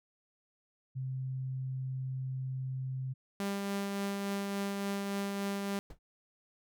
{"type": "tone", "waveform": "sine", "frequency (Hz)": 130.81, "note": "C3", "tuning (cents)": 0, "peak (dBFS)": -34, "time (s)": [0.95, 3.14], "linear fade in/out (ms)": 20}
{"type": "tone with tremolo", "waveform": "sawtooth", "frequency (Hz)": 199.1, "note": "G3", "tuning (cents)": 27, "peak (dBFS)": -28, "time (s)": [3.4, 5.79], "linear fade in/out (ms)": 0, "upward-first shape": "triangle", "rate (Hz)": 3.5, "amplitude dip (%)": 30}
{"type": "noise with exponential decay", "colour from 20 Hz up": "brown", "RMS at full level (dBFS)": -38, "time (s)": [5.9, 5.99], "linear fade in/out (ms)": 5, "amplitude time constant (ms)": 19}
{"effects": []}